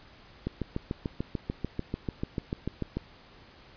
click train, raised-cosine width 3 ms, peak -17 dBFS, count 18, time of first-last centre 0.47-2.97 s, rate 6.8 Hz, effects pink hiss -54 dBFS RMS until 3.76 s + resampled to 11025 Hz

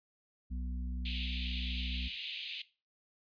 harmonic tone, 61.6 Hz, B1, 4 cents flat, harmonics 1 / 3 / 4, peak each -36 / -46 / -48 dBFS, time 0.5-2.09 s, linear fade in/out 20 ms
pink band-pass noise, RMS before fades -42 dBFS, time 1.05-2.62 s, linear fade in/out 5 ms, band 2500 to 4000 Hz, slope 48 dB/octave
effects noise-tail reverb RT60 0.3 s tail -17 dB re dry + resampled to 11025 Hz

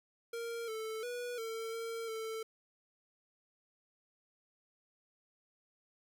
square tone with pitch steps, 464.9 / 440.2 / 487.1 / 450.8 / 456.9 / 444.3 Hz, A#4 / A4 / B4 / A4 / A#4 / A4, -5 / +1 / -24 / +42 / -35 / +17 cents, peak -39 dBFS, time 0.33-2.43 s, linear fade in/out 5 ms, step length 350 ms, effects none

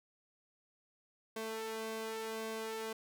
sawtooth tone with flanger, 221.9 Hz, A3, 15 cents sharp, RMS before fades -41 dBFS, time 1.36-2.93 s, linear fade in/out 5 ms, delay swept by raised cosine 1.9 to 2.59 ms, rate 0.9 Hz, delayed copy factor +0.8, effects none

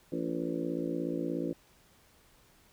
harmonic tone with a mistuned harmonic, 56.8 Hz, A#1, 44 cents flat, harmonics 3 / 4 / 5 / 6 / 7 / 8 / 9 / 10, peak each -39 / -42 / -35 / -36 / -48 / -44 / -40 / -48 dBFS, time 0.12-1.53 s, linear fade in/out 5 ms, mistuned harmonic 9, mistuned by -32 cents, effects pink hiss -63 dBFS RMS until 2.72 s

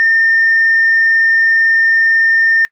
sine tone, 1811 Hz, A6, 49 cents sharp, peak -7 dBFS, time 0-2.65 s, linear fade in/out 0 ms, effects noise-tail reverb RT60 0.1 s tail -23 dB re dry + tanh soft clip ceiling -4 dBFS

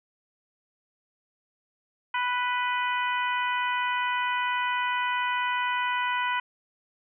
harmonic tone with a mistuned harmonic, 493.9 Hz, B4, in tune, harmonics 2 / 3 / 4 / 5 / 6, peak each -27 / -31 / -33 / -35 / -37 dBFS, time 2.14-6.4 s, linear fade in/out 5 ms, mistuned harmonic 6, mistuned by +22 cents, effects none

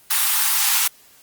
white high-pass noise, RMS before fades -18 dBFS, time 0.1-0.88 s, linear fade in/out 10 ms, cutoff 780 Hz, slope 96 dB/octave, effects white hiss -51 dBFS RMS until 1.22 s + Opus 24 kbps

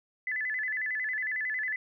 sine tone with vibrato, 1868 Hz, A#6, 3 cents sharp, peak -29 dBFS, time 0.27-1.76 s, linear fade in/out 2 ms, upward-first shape square, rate 11 Hz, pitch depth 130 cents each way, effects none

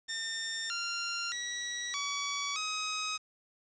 10% pulse tone with pitch steps, 1810 / 1388 / 1929 / 1136 / 1264 Hz, A6 / F6 / B6 / C#6 / D#6, +48 / -11 / -41 / +42 / +27 cents, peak -24 dBFS, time 0.08-3.18 s, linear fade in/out 20 ms, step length 620 ms, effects resampled to 16000 Hz + 9-bit

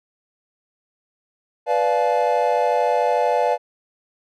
triangle chord, B half-diminished seventh, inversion none, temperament equal with one note detuned, 493.9 / 587.3 / 698.5 / 858.9 Hz, B4 / D5 / F5 / A5, 0 / 0 / 0 / -42 cents, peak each -20 dBFS, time 1.66-3.58 s, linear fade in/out 50 ms, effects none

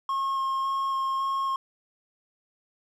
triangle tone with vibrato, 1078 Hz, C#6, 49 cents flat, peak -23 dBFS, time 0.09-1.56 s, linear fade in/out 2 ms, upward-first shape square, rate 1.8 Hz, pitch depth 8 cents each way, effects none

